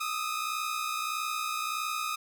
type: tone pair together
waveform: sawtooth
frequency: 1230.4 / 1292 Hz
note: D#6 / E6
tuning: -20 / -35 cents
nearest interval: minor second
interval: 85 cents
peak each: -29 / -31 dBFS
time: 0-2.16 s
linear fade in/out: 10 ms
effects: none